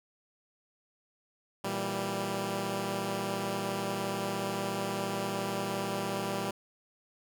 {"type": "chord", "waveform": "10% pulse", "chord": "E diminished", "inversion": "second", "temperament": "equal", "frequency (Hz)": [116.54, 164.81, 196], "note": ["Bb2", "E3", "G3"], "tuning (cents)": [0, 0, 0], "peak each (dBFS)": [-30, -31, -25], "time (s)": [1.64, 6.51], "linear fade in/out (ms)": 5, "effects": []}